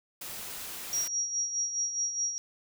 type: noise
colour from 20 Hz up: white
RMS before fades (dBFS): -40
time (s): 0.21-1.08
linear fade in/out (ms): 5
type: tone with tremolo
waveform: sine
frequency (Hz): 5680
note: F8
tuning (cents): +28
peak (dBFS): -26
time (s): 0.93-2.38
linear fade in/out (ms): 0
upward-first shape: sine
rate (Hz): 4.8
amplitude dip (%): 60
effects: none